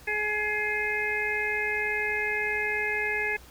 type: harmonic tone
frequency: 421.7 Hz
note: G#4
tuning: 26 cents sharp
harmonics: 1 / 2 / 4 / 5 / 6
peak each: -34 / -37 / -30 / -30 / -33 dBFS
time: 0.07-3.37 s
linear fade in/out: 10 ms
effects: added 60 Hz sine -52 dBFS peak until 3.5 s + pink hiss -52 dBFS RMS until 3.5 s